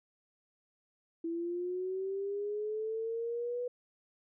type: linear sweep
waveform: sine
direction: up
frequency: 329.6 to 493.9 Hz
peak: -33 dBFS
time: 1.24-3.68 s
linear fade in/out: 5 ms
effects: none